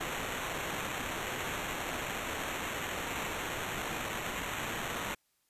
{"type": "noise with sample-and-hold", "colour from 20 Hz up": "white", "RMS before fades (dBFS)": -37, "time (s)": [0, 5.15], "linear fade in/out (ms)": 10, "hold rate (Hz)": 4900, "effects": ["white hiss -75 dBFS RMS until 5.49 s", "resampled to 32000 Hz"]}